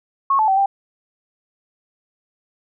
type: tone with pitch steps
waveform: sine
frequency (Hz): 1095 / 870 / 770 / 789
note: C#6 / A5 / G5 / G5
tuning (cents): -22 / -20 / -31 / +11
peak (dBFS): -13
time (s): 0.3-0.66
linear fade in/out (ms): 5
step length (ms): 90
effects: none